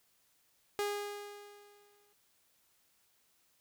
sawtooth tone with exponential decay, 410 Hz, G#4, 22 cents flat, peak -27 dBFS, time 0.79-2.13 s, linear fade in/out 0 ms, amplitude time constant 290 ms, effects white hiss -72 dBFS RMS until 3.6 s

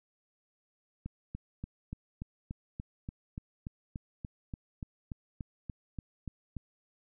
click train, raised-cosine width 5 ms, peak -26 dBFS, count 20, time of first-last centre 1.06-6.567 s, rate 3.45 Hz, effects none

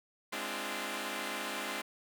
5% pulse chord, D half-diminished seventh, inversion second, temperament equal with one note detuned, 207.7 / 261.6 / 293.7 / 343 Hz, Ab3 / C4 / D4 / F4, 0 / 0 / 0 / -31 cents, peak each -30 / -30 / -31 / -30 dBFS, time 0.32-1.82 s, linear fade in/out 10 ms, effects none

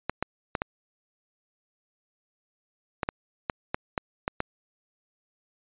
clicks, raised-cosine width 0.5 ms, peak -11 dBFS, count 11, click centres 0.096 / 0.226 / 0.552 / 0.619 / 3.032 / 3.089 / 3.498 / 3.745 / 3.978 / 4.279 / 4.404 s, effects resampled to 8000 Hz

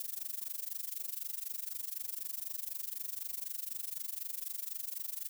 violet noise with amplitude modulation, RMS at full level -37 dBFS, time 0-5.29 s, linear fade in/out 2 ms, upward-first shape sine, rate 24 Hz, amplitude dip 90%, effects none

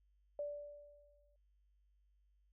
sine tone with exponential decay, 583 Hz, D5, 13 cents flat, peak -37 dBFS, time 0.39-1.36 s, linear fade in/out 2 ms, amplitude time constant 210 ms, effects added 50 Hz sine -70 dBFS peak until 2.52 s

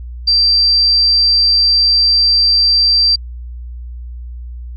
sine tone, 4699 Hz, D8, in tune, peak -8 dBFS, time 0.27-3.16 s, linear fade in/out 10 ms, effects added 60 Hz sine -25 dBFS peak until 4.76 s

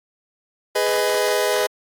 sawtooth chord, G# minor, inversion none, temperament just, 415.3 / 498.4 / 623 Hz, G#4 / B4 / D#5, 0 / +16 / +2 cents, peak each -18 dBFS, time 0.75-1.67 s, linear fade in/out 10 ms, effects AAC 64 kbps

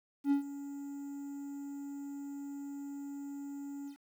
triangle tone with ADSR envelope, 281.6 Hz, C#4, 27 cents sharp, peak -22 dBFS, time 0.24-3.97 s, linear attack 72 ms, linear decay 110 ms, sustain -16 dB, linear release 99 ms, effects 10-bit

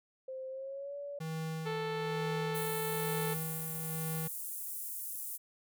sine tone with pitch glide, 523.3 to 570.7 Hz, C5 to D5, 0 to -50 cents, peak -39 dBFS, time 0.28-1.19 s, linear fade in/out 5 ms, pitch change +150 cents, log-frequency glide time 0.49-0.96 s
square tone with tremolo, 160 Hz, D#3, 49 cents sharp, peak -36 dBFS, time 1.2-4.28 s, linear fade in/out 10 ms, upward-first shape sine, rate 1.1 Hz, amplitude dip 50%
harmonic tone, 440 Hz, A4, in tune, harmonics 1 / 2 / 3 / 4 / 5 / 6 / 7 / 8 / 9 / 10, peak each -36 / -42 / -46 / -48 / -50 / -52 / -53 / -54 / -55 / -56 dBFS, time 1.65-3.35 s, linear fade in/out 20 ms
pink high-pass noise, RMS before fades -41 dBFS, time 2.54-5.38 s, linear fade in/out 20 ms, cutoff 9600 Hz, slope 24 dB/octave
effects none

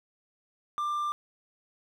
triangle tone, 1188 Hz, D6, 20 cents sharp, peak -26 dBFS, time 0.78-1.12 s, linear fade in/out 0 ms, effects none

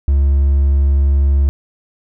triangle tone with hard clipping, 69.7 Hz, C#2, 10 cents sharp, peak -10 dBFS, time 0.08-1.49 s, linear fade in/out 0 ms, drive 5 dB, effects none

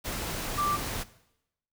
sine tone in noise, 1174.7 Hz, D6, in tune, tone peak -25 dBFS, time 0.57-0.77 s, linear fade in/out 20 ms, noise pink, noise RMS -34 dBFS, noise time 0.04-1.04 s, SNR +6 dB, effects noise-tail reverb RT60 0.8 s tail -17 dB re dry

